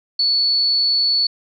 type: tone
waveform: sine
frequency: 4435 Hz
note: C#8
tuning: in tune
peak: -14 dBFS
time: 0.19-1.27 s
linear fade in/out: 5 ms
effects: none